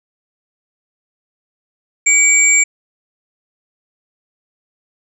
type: tone pair together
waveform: sine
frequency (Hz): 2287 / 7343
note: D7 / A#8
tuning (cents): -47 / -27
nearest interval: octave + minor sixth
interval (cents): 2020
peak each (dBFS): -11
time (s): 2.06-2.64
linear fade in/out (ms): 10
effects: none